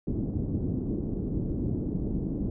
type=low-pass noise; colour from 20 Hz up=white; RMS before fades=-30 dBFS; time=0.07-2.5 s; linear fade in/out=2 ms; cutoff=310 Hz; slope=24 dB/octave; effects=none